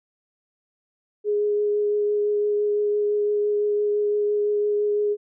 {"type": "tone with vibrato", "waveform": "sine", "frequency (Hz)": 415.5, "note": "G#4", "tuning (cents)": 1, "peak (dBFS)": -19, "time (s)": [1.24, 5.17], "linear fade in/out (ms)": 50, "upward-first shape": "triangle", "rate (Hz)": 5.9, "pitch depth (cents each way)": 11, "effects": []}